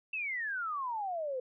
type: exponential sweep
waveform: sine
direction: down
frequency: 2697 to 493.9 Hz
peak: -33 dBFS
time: 0.13-1.4 s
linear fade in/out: 5 ms
effects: none